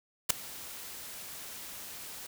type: noise with ADSR envelope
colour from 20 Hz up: white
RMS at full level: -21 dBFS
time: 0.29-2.27 s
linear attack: 14 ms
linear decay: 4 ms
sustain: -23 dB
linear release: 9 ms
effects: none